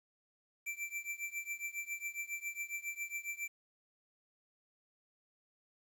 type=tone with tremolo; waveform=square; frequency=2342 Hz; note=D7; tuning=5 cents flat; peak=-36 dBFS; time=0.66-3.48 s; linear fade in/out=10 ms; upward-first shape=triangle; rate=7.3 Hz; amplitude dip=95%; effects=11-bit